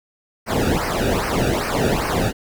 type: noise with flanger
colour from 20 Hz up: brown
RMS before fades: -20 dBFS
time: 0.46-2.33 s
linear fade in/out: 50 ms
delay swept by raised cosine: 0.27 to 0.98 ms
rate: 2.5 Hz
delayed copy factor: -0.9
effects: none